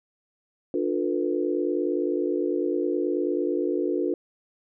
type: chord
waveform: sine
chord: B half-diminished seventh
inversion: first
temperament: just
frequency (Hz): 296.3 / 355.6 / 444.5 / 493.9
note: D4 / F4 / A4 / B4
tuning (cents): +15 / +31 / +18 / 0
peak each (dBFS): -28 / -26 / -30 / -31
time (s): 0.74-4.14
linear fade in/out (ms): 2
effects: none